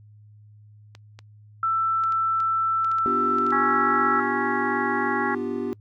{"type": "clicks", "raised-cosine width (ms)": 0.2, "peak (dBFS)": -26, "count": 11, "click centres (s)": [0.951, 1.19, 2.038, 2.123, 2.403, 2.846, 2.916, 2.985, 3.385, 3.466, 3.506]}
{"type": "tone", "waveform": "sine", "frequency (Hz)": 1330, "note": "E6", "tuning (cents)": 15, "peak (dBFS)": -20, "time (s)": [1.63, 4.2], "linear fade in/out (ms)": 2}
{"type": "chord", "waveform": "triangle", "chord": "G dominant seventh", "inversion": "first", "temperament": "equal", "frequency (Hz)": [246.9, 293.7, 349.2, 392], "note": ["B3", "D4", "F4", "G4"], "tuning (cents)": [0, 0, 0, 0], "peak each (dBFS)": [-28, -31, -30, -28], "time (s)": [3.06, 5.73], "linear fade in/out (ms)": 0}
{"type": "harmonic tone", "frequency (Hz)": 277.2, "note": "C#4", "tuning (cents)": 0, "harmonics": [3, 4, 5, 6, 7], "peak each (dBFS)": [-28, -29, -31, -30, -32], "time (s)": [3.52, 5.35], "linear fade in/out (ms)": 5}
{"effects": ["noise-tail reverb RT60 0.1 s tail -25 dB re dry", "added 105 Hz sine -47 dBFS peak until 5.8 s"]}